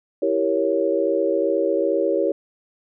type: chord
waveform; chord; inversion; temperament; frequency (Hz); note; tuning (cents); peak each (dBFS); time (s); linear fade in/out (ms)
sine; E diminished seventh; none; equal; 329.6 / 392 / 466.2 / 554.4; E4 / G4 / Bb4 / Db5; 0 / 0 / 0 / 0; -24 / -23 / -24 / -22; 0.22-2.32; 5
effects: none